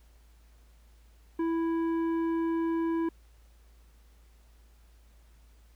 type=tone with tanh clipping; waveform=sine; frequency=330 Hz; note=E4; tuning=2 cents sharp; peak=-28 dBFS; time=1.39-3.09 s; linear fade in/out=5 ms; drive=10 dB; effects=added 56 Hz sine -55 dBFS peak until 5.75 s + pink hiss -67 dBFS RMS until 5.75 s